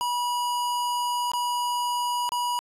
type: tone with dropouts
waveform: square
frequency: 971 Hz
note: B5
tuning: 30 cents flat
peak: -25 dBFS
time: 0.01-2.59 s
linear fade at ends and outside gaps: 0 ms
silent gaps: 1.317-1.335 / 2.291-2.32 s
effects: resampled to 32000 Hz